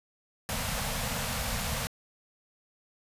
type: band-stop noise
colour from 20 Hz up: pink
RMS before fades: -32 dBFS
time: 0.49-1.87 s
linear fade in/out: 0 ms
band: 250 to 460 Hz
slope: 96 dB/octave
effects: resampled to 32000 Hz